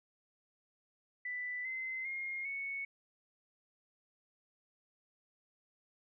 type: tone with pitch steps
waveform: sine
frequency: 1985 / 2059 / 2135 / 2214 Hz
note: B6 / C7 / C7 / C#7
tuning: +8 / -28 / +34 / -3 cents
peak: -37 dBFS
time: 1.25-2.85 s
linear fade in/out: 5 ms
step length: 400 ms
effects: none